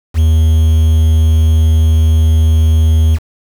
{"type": "tone with quantisation", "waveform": "triangle", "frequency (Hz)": 79.6, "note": "D#2", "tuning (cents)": 40, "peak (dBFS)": -4, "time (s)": [0.14, 3.19], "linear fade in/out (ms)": 50, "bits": 5, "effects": []}